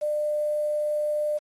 sine tone with quantisation, 599 Hz, D5, 34 cents sharp, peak -23 dBFS, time 0.01-1.39 s, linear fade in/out 20 ms, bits 8, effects AAC 32 kbps

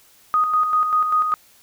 sine tone with tremolo, 1244.5 Hz, D#6, in tune, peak -14 dBFS, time 0.34-1.34 s, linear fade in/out 0 ms, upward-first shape square, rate 5.1 Hz, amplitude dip 45%, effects white hiss -53 dBFS RMS until 1.62 s

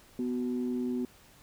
sine tone pair together, 248.3 / 372 Hz, B3 / F#4, +9 / +9 cents, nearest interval perfect fifth, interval 700 cents, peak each -29 / -35 dBFS, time 0.19-1.05 s, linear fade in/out 2 ms, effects tanh soft clip ceiling -23 dBFS + pink hiss -58 dBFS RMS until 1.42 s

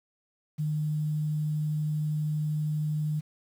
sine tone with quantisation, 152.1 Hz, D#3, 39 cents flat, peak -26 dBFS, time 0.58-3.21 s, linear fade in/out 20 ms, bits 9, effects none

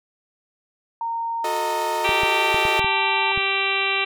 sine tone with pitch glide, 922 to 889.6 Hz, A#5 to A5, -19 to +19 cents, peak -23 dBFS, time 1.01-3.32 s, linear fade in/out 2 ms, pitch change -62 cents, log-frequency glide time 2.13-2.62 s
sawtooth chord, D# diminished, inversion first, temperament equal with one note detuned, 360.7 / 440 / 622.3 Hz, F#4 / A4 / D#5, -44 / 0 / 0 cents, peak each -27 / -26 / -24 dBFS, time 1.44-2.8 s, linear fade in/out 5 ms
harmonic tone, 390.6 Hz, G4, 6 cents flat, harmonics 1 / 2 / 3 / 4 / 5 / 6 / 7 / 8 / 9 / 10, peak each -30 / -31 / -29 / -34 / -32 / -24 / -25 / -30 / -34 / -31 dBFS, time 2.04-4.05 s, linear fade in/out 10 ms
clicks, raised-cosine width 5 ms, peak -20 dBFS, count 7, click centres 2.092 / 2.234 / 2.544 / 2.653 / 2.794 / 2.845 / 3.376 s
effects none

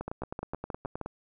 two click trains, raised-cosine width 1 ms, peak -21 / -21 dBFS, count 7 / 11, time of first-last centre 0.08-1.013 / 0.01-1.06 s, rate 6.43 / 9.52 Hz, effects none

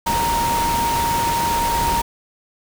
sine tone in noise, 932.3 Hz, A#5, in tune, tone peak -18 dBFS, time 0.06-2.02 s, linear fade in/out 10 ms, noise pink, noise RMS -24 dBFS, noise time 0.06-2.02 s, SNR +3 dB, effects none

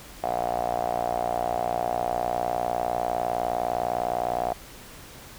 sawtooth tone with band-pass filter, 59.8 Hz, A#1, 45 cents sharp, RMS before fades -27 dBFS, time 0.23-4.53 s, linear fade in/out 0 ms, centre 710 Hz, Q 8.8, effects pink hiss -45 dBFS RMS until 5.38 s

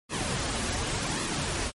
pink noise with flanger, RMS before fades -30 dBFS, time 0.09-1.72 s, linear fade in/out 50 ms, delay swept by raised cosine 1.3 to 6.5 ms, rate 0.88 Hz, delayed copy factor -0.6, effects MP3 48 kbps

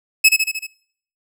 sawtooth tone with echo, 2585 Hz, E7, 34 cents flat, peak -4 dBFS, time 0.24-0.29 s, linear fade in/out 10 ms, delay 76 ms, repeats 5, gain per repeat -4 dB, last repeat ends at 0.67 s, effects noise-tail reverb RT60 0.6 s tail -22 dB re dry

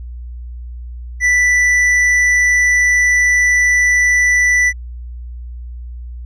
sine tone with hard clipping, 1975.5 Hz, B6, in tune, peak -11 dBFS, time 1.2-4.73 s, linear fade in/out 50 ms, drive 6 dB, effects added 60 Hz sine -26 dBFS peak until 6.25 s + resampled to 32000 Hz

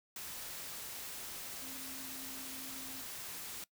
sine tone in noise, 264.1 Hz, C4, 16 cents sharp, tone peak -52 dBFS, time 1.62-3.01 s, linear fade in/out 2 ms, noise white, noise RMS -45 dBFS, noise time 0.16-3.64 s, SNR -10 dB, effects noise-tail reverb RT60 0.1 s tail -21 dB re dry

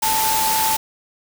sine tone in noise, 880 Hz, A5, in tune, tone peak -19 dBFS, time 0.02-0.77 s, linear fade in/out 10 ms, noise white, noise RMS -21 dBFS, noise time 0.02-0.77 s, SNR -1 dB, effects none

